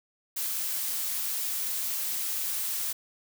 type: noise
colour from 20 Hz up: blue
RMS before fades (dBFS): -31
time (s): 0.36-2.93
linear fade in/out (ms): 10
effects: none